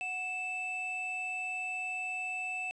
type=tone pair together; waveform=triangle; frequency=740 / 2637 Hz; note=F#5 / E7; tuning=0 / 0 cents; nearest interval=octave + minor seventh; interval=2200 cents; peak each=-40 / -33 dBFS; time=0.01-2.71 s; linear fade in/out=0 ms; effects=resampled to 22050 Hz + 11-bit